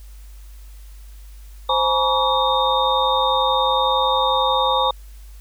sine tone cluster, 523 / 845 / 956 / 1137 / 3672 Hz, C5 / G#5 / A#5 / C#6 / A#7, -1 / +30 / +43 / +44 / -27 cents, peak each -22 dBFS, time 1.69-4.91 s, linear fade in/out 5 ms, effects added 50 Hz sine -37 dBFS peak until 5.4 s + white hiss -53 dBFS RMS until 5.4 s

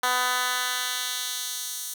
10% pulse tone with high-pass filter sweep, 250 Hz, B3, 21 cents sharp, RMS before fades -28 dBFS, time 0.03-1.94 s, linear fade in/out 5 ms, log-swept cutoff 940 to 7100 Hz, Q 0.87, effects none

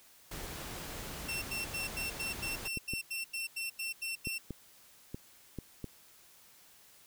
pink noise, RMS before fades -43 dBFS, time 0.31-2.68 s, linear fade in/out 5 ms
sawtooth tone bursts, 2704 Hz, E7, 43 cents sharp, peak -32 dBFS, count 14, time 1.28-4.384 s, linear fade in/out 10 ms, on 140 ms, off 88 ms
clicks, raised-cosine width 3 ms, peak -26 dBFS, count 7, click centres 2.773 / 2.936 / 4.272 / 4.507 / 5.145 / 5.587 / 5.843 s
effects white hiss -60 dBFS RMS until 7.06 s

